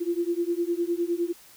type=beating tone pair; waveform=sine; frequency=339.5 / 349.3 Hz; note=F4 / F4; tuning=-49 / 0 cents; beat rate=9.8 Hz; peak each=-27 dBFS; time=0-1.33 s; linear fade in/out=20 ms; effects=white hiss -52 dBFS RMS until 1.56 s